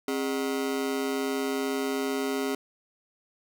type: ring-modulated tone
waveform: 40% pulse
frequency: 339.1 Hz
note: E4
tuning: 49 cents sharp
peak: -23 dBFS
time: 0.08-2.55 s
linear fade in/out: 2 ms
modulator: 71.3 Hz
effects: none